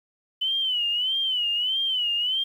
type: tone with vibrato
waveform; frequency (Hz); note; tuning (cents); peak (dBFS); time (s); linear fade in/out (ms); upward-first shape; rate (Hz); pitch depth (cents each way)
sine; 3000; F#7; +23; -22; 0.41-2.44; 10; sine; 1.6; 110
effects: 9-bit